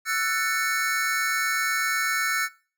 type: chord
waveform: square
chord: F# minor seventh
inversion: third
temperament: just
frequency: 1332 / 1480 / 1776 / 2220 Hz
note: E6 / F#6 / A6 / C#7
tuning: +18 / 0 / +16 / +2 cents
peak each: -30 dBFS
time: 0.05-2.49 s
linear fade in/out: 50 ms
effects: noise-tail reverb RT60 0.4 s tail -21 dB re dry